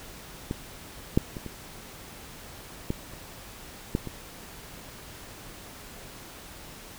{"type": "clicks", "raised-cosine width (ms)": 3, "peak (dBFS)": [-16, -6, -22, -24, -14, -30, -11, -22], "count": 8, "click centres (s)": [0.511, 1.175, 1.368, 1.463, 2.904, 3.136, 3.951, 4.073], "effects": ["pink hiss -45 dBFS RMS until 6.98 s"]}